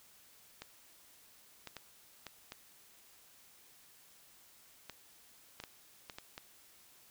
clicks, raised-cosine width 0.2 ms, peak -27 dBFS, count 11, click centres 0.62 / 1.673 / 1.767 / 2.267 / 2.521 / 4.897 / 5.601 / 5.638 / 6.098 / 6.185 / 6.379 s, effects white hiss -62 dBFS RMS until 7.1 s

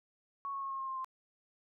sine tone with pitch steps, 1108.7 / 1098.5 / 1088.4 / 1078.4 / 1068.5 / 1058.6 / 1048.9 Hz, C#6 / C#6 / C#6 / C#6 / C6 / C6 / C6, 0 / -16 / -32 / -48 / +36 / +20 / +4 cents, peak -36 dBFS, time 0.45-1.045 s, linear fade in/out 0 ms, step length 85 ms, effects none

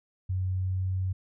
sine tone with pitch glide, 93 to 93.59 Hz, F#2 to F#2, +9 to +20 cents, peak -26 dBFS, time 0.29-1.13 s, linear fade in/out 10 ms, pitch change +11 cents, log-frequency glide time 0.51-0.93 s, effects none

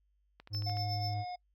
click train, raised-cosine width 0.3 ms, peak -34 dBFS, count 6, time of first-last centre 0.4-0.77 s, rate 13.5 Hz
triangle tone with vibrato, 103.83 Hz, G#2, in tune, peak -32 dBFS, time 0.5-1.25 s, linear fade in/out 50 ms, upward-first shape sine, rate 17 Hz, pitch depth 14 cents each way
triangle tone with tremolo, 5274 Hz, E8, in tune, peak -35 dBFS, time 0.53-1.14 s, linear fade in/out 5 ms, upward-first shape triangle, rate 8.1 Hz, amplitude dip 80%
harmonic tone, 721 Hz, F#5, 45 cents flat, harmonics 1 / 3 / 5 / 7, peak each -38 / -53 / -61 / -52 dBFS, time 0.66-1.36 s, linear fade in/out 10 ms
effects noise-tail reverb RT60 0.1 s tail -26 dB re dry + added 50 Hz sine -70 dBFS peak until 1.54 s

